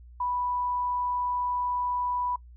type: tone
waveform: sine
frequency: 986 Hz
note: B5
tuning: 3 cents flat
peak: -26 dBFS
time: 0.2-2.36 s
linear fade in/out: 5 ms
effects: noise-tail reverb RT60 0.1 s tail -23 dB re dry + added 60 Hz sine -46 dBFS peak until 2.56 s